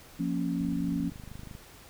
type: chord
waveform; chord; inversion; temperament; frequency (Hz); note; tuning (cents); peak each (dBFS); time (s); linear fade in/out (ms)
sine; Bb minor; second; equal; 174.61 / 233.1 / 277.2; F3 / Bb3 / Db4; 0 / 0 / 0; -31 / -34 / -31; 0.19-1.1; 10
type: click train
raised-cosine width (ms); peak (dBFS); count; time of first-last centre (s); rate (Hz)
5; -31; 25; 0.61-1.551; 25.5
effects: pink hiss -52 dBFS RMS until 1.89 s